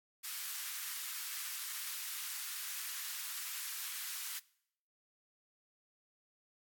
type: high-pass noise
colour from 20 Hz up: white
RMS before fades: -42 dBFS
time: 0.23-4.4 s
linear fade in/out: 20 ms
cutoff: 1200 Hz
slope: 24 dB/octave
effects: noise-tail reverb RT60 0.7 s tail -22 dB re dry + AAC 64 kbps